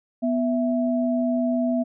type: tone pair together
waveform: sine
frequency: 246.9 / 659.1 Hz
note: B3 / E5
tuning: 0 / 0 cents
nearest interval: octave + perfect fourth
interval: 1700 cents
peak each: -21 / -25 dBFS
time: 0.22-1.84 s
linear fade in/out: 20 ms
effects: none